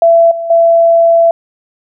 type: tone with level steps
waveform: sine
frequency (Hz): 670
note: E5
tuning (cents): +28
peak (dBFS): -3 / -16 / -4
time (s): 0.02-1.31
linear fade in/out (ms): 2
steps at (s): 0.31 / 0.5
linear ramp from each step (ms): 5
effects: none